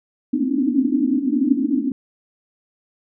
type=band-pass noise; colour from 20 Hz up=pink; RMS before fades=-19 dBFS; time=0.33-1.92 s; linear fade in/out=2 ms; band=240 to 300 Hz; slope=96 dB/octave; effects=none